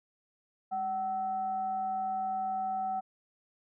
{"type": "tone with frequency modulation", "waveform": "sine", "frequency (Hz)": 758, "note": "F#5", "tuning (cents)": 42, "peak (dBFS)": -30, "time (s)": [0.71, 3.01], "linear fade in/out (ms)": 20, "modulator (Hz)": 553, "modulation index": 0.28, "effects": []}